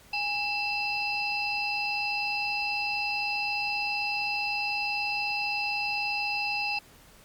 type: harmonic tone with a mistuned harmonic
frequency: 824 Hz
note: G#5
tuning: 14 cents flat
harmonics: 1 / 3 / 5 / 6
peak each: -33 / -29 / -40 / -36 dBFS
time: 0.13-6.79 s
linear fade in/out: 5 ms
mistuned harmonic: 3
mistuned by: +130 cents
effects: pink hiss -55 dBFS RMS until 7.24 s + Opus 48 kbps